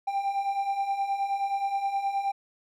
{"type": "beating tone pair", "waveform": "triangle", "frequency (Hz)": [784, 793.5], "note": ["G5", "G5"], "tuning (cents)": [0, 21], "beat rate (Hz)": 9.5, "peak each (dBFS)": [-31, -25], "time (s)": [0.07, 2.32], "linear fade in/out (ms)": 10, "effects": []}